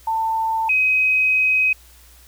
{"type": "tone pair in turn", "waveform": "sine", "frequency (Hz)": [893, 2526], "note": ["A5", "D#7"], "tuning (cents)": [25, 26], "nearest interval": "octave + tritone", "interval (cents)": 1801, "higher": "second", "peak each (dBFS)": [-18, -14], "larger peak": "second", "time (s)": [[0.07, 0.69], [0.69, 1.73]], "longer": "second", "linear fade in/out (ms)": 5, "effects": ["added 60 Hz sine -48 dBFS peak until 2.27 s", "white hiss -50 dBFS RMS until 2.27 s"]}